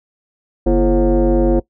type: tone with frequency modulation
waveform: sine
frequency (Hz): 146.83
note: D3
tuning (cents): 0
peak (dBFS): -9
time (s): 0.66-1.6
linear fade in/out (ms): 10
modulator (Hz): 194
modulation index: 2.1
effects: noise-tail reverb RT60 0.1 s tail -21 dB re dry + tanh soft clip ceiling -6 dBFS